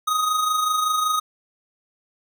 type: tone with amplitude modulation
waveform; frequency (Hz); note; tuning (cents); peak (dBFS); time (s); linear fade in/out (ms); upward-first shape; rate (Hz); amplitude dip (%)
square; 1251; D#6; +9; -18; 0.07-1.2; 10; sine; 25.3; 45
effects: none